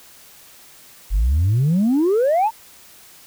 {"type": "exponential sweep", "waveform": "sine", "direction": "up", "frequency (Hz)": [43.36, 936], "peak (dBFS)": -12, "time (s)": [1.1, 2.51], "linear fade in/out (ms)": 50, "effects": ["tanh soft clip ceiling -12 dBFS", "white hiss -46 dBFS RMS until 3.26 s"]}